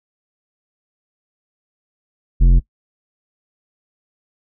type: tone with tanh clipping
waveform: sine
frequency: 43.65 Hz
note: F1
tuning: in tune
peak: -9 dBFS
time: 2.4-2.6 s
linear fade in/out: 20 ms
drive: 11 dB
effects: noise-tail reverb RT60 0.1 s tail -21 dB re dry